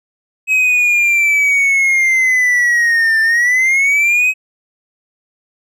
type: linear two-way sweep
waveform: triangle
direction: down then up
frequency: 2554 to 1776 to 2554 Hz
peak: -8 dBFS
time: 0.47-4.34 s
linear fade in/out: 50 ms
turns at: 3.21 s
effects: none